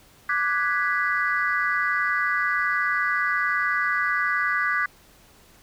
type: chord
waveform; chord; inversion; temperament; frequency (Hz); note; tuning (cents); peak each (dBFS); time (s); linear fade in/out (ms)
sine; G# half-diminished seventh; second; equal; 1174.7 / 1480 / 1661.2 / 1975.5; D6 / F#6 / G#6 / B6; 0 / 0 / 0 / 0; -26; 0.29-4.86; 5
effects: tanh soft clip ceiling -11 dBFS + pink hiss -54 dBFS RMS until 5.62 s